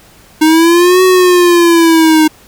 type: linear two-way sweep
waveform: square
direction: up then down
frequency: 308.7 to 373.5 to 308.7 Hz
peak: -5 dBFS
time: 0.41-2.28 s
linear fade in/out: 10 ms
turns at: 1.03 s
effects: pink hiss -42 dBFS RMS until 2.47 s